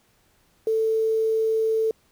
sine tone with quantisation, 443.3 Hz, A4, 13 cents sharp, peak -19 dBFS, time 0.67-1.91 s, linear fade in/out 2 ms, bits 8, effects pink hiss -63 dBFS RMS until 2.11 s

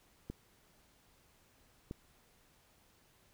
clicks, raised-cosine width 3 ms, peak -28 dBFS, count 2, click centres 0.3 / 1.911 s, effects pink hiss -68 dBFS RMS until 3.33 s

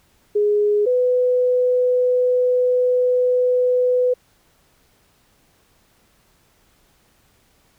sine tone pair in turn, 415.6 / 499.1 Hz, G#4 / B4, +1 / +18 cents, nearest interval minor third, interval 317 cents, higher second, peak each -14 dBFS, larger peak neither, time 0.35-0.86 / 0.86-4.14 s, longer second, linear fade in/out 10 ms, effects pink hiss -59 dBFS RMS until 7.78 s

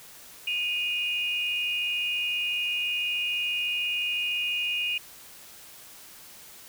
sine tone pair together, 2480 / 2846 Hz, D#7 / F7, -6 / +32 cents, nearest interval major second, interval 238 cents, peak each -28 / -29 dBFS, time 0.47-4.98 s, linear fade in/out 5 ms, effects white hiss -48 dBFS RMS until 6.68 s

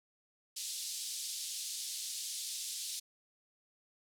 pink band-pass noise, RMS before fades -41 dBFS, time 0.56-3 s, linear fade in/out 10 ms, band 3800 to 11000 Hz, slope 24 dB/octave, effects none

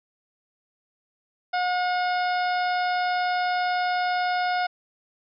harmonic tone, 722 Hz, F#5, 43 cents flat, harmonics 1 / 2 / 3 / 4 / 5 / 6 / 7, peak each -23 / -29 / -35 / -41 / -40 / -42 / -39 dBFS, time 1.53-4.67 s, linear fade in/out 10 ms, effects none

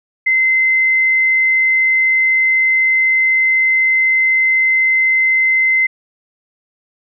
sine tone, 2064 Hz, C7, 24 cents flat, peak -10 dBFS, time 0.26-5.87 s, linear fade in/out 10 ms, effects none

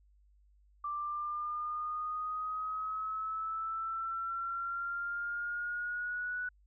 sine exponential sweep, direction up, 1174.7 to 1482 Hz, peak -34 dBFS, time 0.84-6.49 s, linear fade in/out 5 ms, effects added 50 Hz sine -62 dBFS peak until 6.66 s

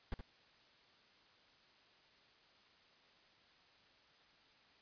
brown noise with echo, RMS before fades -39 dBFS, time 0.12-0.14 s, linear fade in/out 0 ms, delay 70 ms, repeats 1, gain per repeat -8 dB, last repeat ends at 0.21 s, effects white hiss -67 dBFS RMS until 4.81 s + resampled to 11025 Hz

